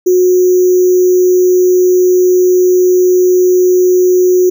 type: tone with sample-and-hold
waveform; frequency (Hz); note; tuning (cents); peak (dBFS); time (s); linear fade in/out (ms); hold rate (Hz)
sine; 363.8; F#4; -29; -5; 0.06-4.5; 10; 6300
effects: none